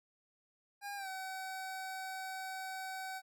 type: tone with pitch glide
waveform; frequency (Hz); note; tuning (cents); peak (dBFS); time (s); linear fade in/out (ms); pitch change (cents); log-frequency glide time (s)
25% pulse; 809 to 759.2; G#5 to F#5; -46 to +44; -37; 0.81-3.22; 50; -110; 0.96-1.08
effects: none